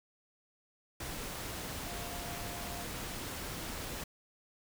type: tone in noise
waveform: sine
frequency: 698.5 Hz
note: F5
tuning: in tune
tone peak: -47 dBFS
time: 1.86-2.84 s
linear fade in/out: 5 ms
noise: pink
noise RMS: -41 dBFS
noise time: 1-4.04 s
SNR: -9 dB
effects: none